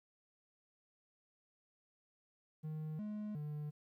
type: tone with pitch steps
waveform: triangle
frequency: 155.2 / 210.9 / 149.3 Hz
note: D#3 / G#3 / D3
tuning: -4 / +27 / +29 cents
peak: -38 dBFS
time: 2.63-3.71 s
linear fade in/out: 20 ms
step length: 360 ms
effects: 13-bit